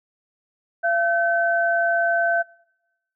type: tone pair together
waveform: sine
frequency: 682 / 1531 Hz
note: F5 / G6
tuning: -41 / -41 cents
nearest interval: octave + major second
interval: 1400 cents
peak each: -20 / -21 dBFS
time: 0.83-2.43 s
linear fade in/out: 20 ms
effects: noise-tail reverb RT60 0.9 s tail -25 dB re dry